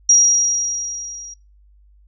sine tone with level ramp, 5710 Hz, F8, 37 cents sharp, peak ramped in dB -7 to -33 dBFS, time 0.09-1.34 s, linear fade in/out 5 ms, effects noise-tail reverb RT60 0.3 s tail -24 dB re dry + added 50 Hz sine -48 dBFS peak until 2.07 s

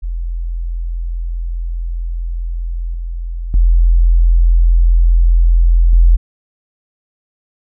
sine tone with level steps, 42.4 Hz, E1, 50 cents sharp, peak -17 / -19 / -6 / -4 dBFS, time 0.02-6.17 s, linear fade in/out 20 ms, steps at 2.94 / 3.54 / 5.93 s, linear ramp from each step 2 ms, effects none

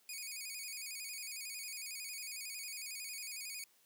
10% pulse tone with vibrato, 2349 Hz, D7, in tune, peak -34 dBFS, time 0.09-3.64 s, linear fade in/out 2 ms, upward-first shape square, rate 11 Hz, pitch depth 86 cents each way, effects white hiss -70 dBFS RMS until 3.85 s + high-pass 150 Hz 12 dB/octave

